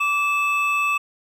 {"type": "tone pair together", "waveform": "triangle", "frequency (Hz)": [1161.1, 2618], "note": ["D6", "E7"], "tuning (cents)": [-20, -13], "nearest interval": "octave + major second", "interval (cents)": 1407, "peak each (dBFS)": [-20, -19], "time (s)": [0, 0.98], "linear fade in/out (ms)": 10, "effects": []}